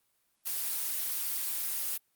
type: noise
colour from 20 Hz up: blue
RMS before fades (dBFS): -33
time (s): 0.45-1.98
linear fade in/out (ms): 20
effects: white hiss -74 dBFS RMS until 2.15 s + Opus 32 kbps